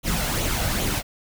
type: noise with flanger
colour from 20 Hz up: pink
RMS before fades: -24 dBFS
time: 0.03-1.03 s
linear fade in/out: 50 ms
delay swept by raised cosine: 0.29 to 1.49 ms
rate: 2.5 Hz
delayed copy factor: +0.5
effects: none